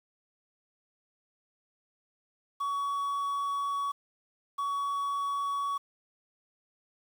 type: tone bursts at uneven times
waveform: triangle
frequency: 1126 Hz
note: C#6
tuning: 27 cents sharp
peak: -27 dBFS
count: 2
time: 2.6-3.92 / 4.58-5.78 s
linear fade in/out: 10 ms
effects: 9-bit